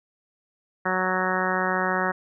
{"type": "harmonic tone", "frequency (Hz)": 185.3, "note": "F#3", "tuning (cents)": 3, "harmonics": [1, 2, 3, 4, 5, 6, 7, 8, 9, 10], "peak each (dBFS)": [-31, -31, -31, -31, -31, -31, -31, -31, -31, -31], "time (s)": [0.85, 2.12], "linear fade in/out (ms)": 10, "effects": []}